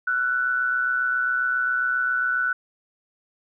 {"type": "tone pair together", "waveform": "sine", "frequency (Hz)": [1359, 1486.4], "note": ["F6", "F#6"], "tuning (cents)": [-48, 7], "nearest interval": "major second", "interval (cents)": 155, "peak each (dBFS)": [-28, -21], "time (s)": [0.07, 2.53], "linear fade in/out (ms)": 5, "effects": []}